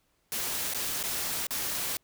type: noise with dropouts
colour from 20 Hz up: white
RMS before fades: -32 dBFS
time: 0.32-1.97 s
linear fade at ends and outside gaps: 1 ms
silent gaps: 0.737-0.746 / 1.029-1.037 / 1.468-1.507 s
effects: pink hiss -72 dBFS RMS until 2.03 s